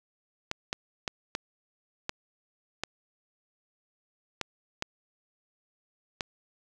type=clicks; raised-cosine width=0.2 ms; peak=-13 dBFS; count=9; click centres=0.514 / 0.729 / 1.078 / 1.351 / 2.094 / 2.836 / 4.413 / 4.824 / 6.208 s; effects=none